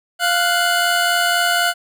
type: tone pair together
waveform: 25% pulse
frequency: 698.5 / 1480.9 Hz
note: F5 / F#6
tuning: 0 / +1 cents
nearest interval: octave + minor second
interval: 1301 cents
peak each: -14 dBFS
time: 0.19-1.74 s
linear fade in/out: 50 ms
effects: none